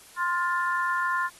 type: chord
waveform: sine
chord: F major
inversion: second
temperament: equal with one note detuned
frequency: 1046.5 / 1411.5 / 1760 Hz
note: C6 / F6 / A6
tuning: 0 / +18 / 0 cents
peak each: -26 / -29 / -30 dBFS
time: 0.16-1.3 s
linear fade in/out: 50 ms
effects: white hiss -51 dBFS RMS until 1.39 s + AAC 32 kbps